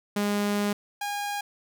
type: tone pair in turn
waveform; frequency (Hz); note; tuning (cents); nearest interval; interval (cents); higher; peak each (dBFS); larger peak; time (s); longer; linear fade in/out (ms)
sawtooth; 205.1 / 816.4; G#3 / G#5; -21 / -30; 2 octaves; 2391; second; -20 / -25; first; 0.16-0.73 / 1.01-1.41; first; 5
effects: none